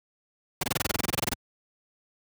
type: noise bursts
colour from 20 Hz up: pink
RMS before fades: -25 dBFS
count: 16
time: 0.61-1.338 s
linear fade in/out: 5 ms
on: 23 ms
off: 24 ms
effects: high-pass 80 Hz 12 dB/octave